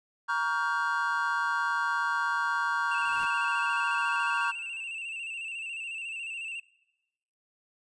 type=chord; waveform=triangle; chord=G half-diminished seventh; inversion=first; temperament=just; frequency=940.8 / 1128.9 / 1411.2 / 1568 Hz; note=Bb5 / Db6 / F6 / G6; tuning=+16 / +31 / +18 / 0 cents; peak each=-30 dBFS; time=0.28-4.52 s; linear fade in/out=20 ms
type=noise with exponential growth; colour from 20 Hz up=pink; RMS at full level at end=-45 dBFS; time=2.74-3.25 s; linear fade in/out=0 ms; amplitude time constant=110 ms
type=tone with vibrato; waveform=triangle; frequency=2700 Hz; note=E7; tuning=41 cents sharp; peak=-33 dBFS; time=2.91-6.6 s; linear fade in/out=5 ms; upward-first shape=square; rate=14 Hz; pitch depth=44 cents each way
effects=noise-tail reverb RT60 1.0 s tail -22 dB re dry + resampled to 24000 Hz